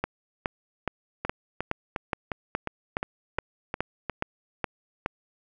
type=two click trains; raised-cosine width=0.5 ms; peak=-14 / -11 dBFS; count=9 / 13; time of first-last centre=1.25-4.097 / 0.04-5.061 s; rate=2.81 / 2.39 Hz; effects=none